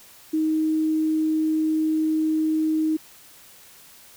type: tone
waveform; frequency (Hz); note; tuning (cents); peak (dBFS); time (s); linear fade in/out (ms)
sine; 313.8; D#4; +15; -19; 0.33-2.97; 10
effects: white hiss -49 dBFS RMS until 4.16 s